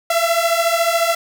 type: beating tone pair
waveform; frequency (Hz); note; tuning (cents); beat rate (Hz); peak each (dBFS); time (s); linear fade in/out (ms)
sawtooth; 666 / 680; E5 / F5; +18 / -46; 14; -14; 0.1-1.15; 5
effects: none